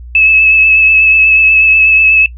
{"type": "tone with vibrato", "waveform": "sine", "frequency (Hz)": 2600, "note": "E7", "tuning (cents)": -24, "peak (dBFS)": -4, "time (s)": [0.15, 2.26], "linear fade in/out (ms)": 2, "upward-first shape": "sine", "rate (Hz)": 8.2, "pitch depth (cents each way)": 21, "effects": ["noise-tail reverb RT60 0.1 s tail -18 dB re dry", "added 60 Hz sine -26 dBFS peak until 2.37 s"]}